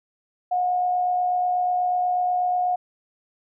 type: tone with amplitude modulation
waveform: sine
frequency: 723 Hz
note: F#5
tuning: 40 cents flat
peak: -18 dBFS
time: 0.51-2.76 s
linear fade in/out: 10 ms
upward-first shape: sine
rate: 68.2 Hz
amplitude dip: 30%
effects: none